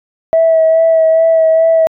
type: tone with vibrato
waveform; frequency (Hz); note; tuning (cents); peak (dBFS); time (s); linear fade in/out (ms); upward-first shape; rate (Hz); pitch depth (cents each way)
sine; 649; E5; -27; -5; 0.33-1.87; 0; sine; 2.4; 19
effects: tanh soft clip ceiling -2 dBFS